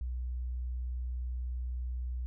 sine tone, 61.74 Hz, B1, in tune, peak -33 dBFS, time 0.01-2.26 s, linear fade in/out 0 ms, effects none

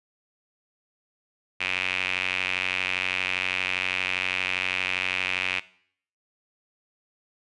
sawtooth tone with band-pass filter, 92.5 Hz, F#2, in tune, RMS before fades -28 dBFS, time 1.6-5.6 s, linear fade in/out 10 ms, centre 2500 Hz, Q 5.3, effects noise-tail reverb RT60 0.6 s tail -19 dB re dry + resampled to 24000 Hz

